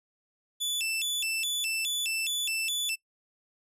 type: tone with vibrato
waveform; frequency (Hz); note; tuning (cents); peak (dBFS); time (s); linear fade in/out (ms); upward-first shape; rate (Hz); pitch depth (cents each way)
sawtooth; 3035; F#7; +43; -25; 0.6-2.96; 20; square; 2.4; 230
effects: noise-tail reverb RT60 0.1 s tail -23 dB re dry + resampled to 32000 Hz